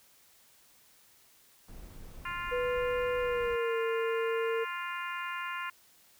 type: noise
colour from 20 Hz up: brown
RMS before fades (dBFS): -47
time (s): 1.68-3.56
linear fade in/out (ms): 5
type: harmonic tone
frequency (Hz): 349.4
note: F4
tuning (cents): +1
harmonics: 3 / 4 / 5 / 6 / 7 / 8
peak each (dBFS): -38 / -40 / -42 / -44 / -45 / -46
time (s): 2.25-5.7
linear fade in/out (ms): 5
type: tone with pitch glide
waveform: sine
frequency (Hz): 493.9 to 455.5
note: B4 to A#4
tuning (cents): 0 to -40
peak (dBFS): -29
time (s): 2.51-4.65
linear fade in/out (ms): 20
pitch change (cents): -140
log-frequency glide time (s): 3.2-3.78
effects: white hiss -62 dBFS RMS until 6.19 s